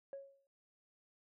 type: tone with exponential decay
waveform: sine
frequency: 551 Hz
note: C#5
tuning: 11 cents flat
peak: -39 dBFS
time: 0.13-0.47 s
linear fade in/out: 1 ms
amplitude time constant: 72 ms
effects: noise-tail reverb RT60 0.1 s tail -18 dB re dry + tanh soft clip ceiling -40 dBFS